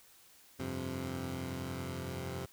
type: chord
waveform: 15% pulse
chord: F suspended second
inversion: none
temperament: equal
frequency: 87.31 / 98 / 130.81 Hz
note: F2 / G2 / C3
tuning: 0 / 0 / 0 cents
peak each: -35 / -40 / -34 dBFS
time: 0.59-2.46 s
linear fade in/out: 10 ms
effects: white hiss -61 dBFS RMS until 2.52 s